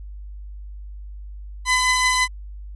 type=tone pair together; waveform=sawtooth; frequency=1011 / 2016 Hz; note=B5 / B6; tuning=+40 / +35 cents; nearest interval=octave; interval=1195 cents; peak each=-16 dBFS; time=1.65-2.28 s; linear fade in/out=50 ms; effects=added 50 Hz sine -33 dBFS peak until 2.75 s + resampled to 24000 Hz